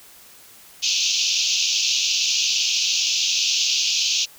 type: band-pass noise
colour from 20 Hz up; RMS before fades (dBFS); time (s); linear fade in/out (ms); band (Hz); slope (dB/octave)
white; -21; 0.82-4.26; 20; 2500 to 6600; 96
effects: white hiss -47 dBFS RMS until 4.38 s